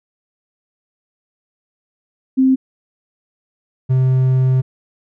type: tone pair in turn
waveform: sine / triangle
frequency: 262.5 / 129.82 Hz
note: C4 / C3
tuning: +6 / -13 cents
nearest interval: octave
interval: 1219 cents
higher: first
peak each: -9 dBFS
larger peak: neither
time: 2.37-2.56 / 3.89-4.62 s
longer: second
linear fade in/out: 20 ms
effects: none